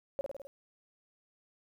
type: tone with echo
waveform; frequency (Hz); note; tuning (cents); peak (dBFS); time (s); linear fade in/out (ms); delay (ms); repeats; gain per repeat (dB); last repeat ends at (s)
sine; 554.4; C#5; 0; -30; 0.19-0.21; 0; 52; 5; -3; 0.47
effects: 11-bit